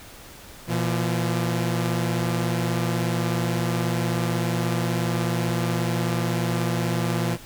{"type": "tone pair together", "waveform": "sawtooth", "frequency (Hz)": [119, 170.3], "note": ["A#2", "F3"], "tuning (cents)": [36, -43], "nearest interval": "tritone", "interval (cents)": 621, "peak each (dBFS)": -21, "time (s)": [0.67, 7.38], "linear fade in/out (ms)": 50, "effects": ["pink hiss -44 dBFS RMS until 7.45 s"]}